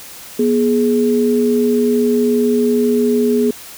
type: tone pair together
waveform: sine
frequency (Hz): 241.4 / 418.9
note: B3 / G#4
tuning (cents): -39 / +15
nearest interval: minor seventh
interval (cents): 954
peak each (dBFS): -14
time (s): 0.39-3.51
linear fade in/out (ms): 5
effects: white hiss -35 dBFS RMS until 3.77 s